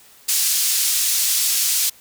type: band-pass noise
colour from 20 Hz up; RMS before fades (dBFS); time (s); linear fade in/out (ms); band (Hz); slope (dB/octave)
pink; -19; 0.28-1.9; 10; 5300 to 16000; 12
effects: white hiss -49 dBFS RMS until 2 s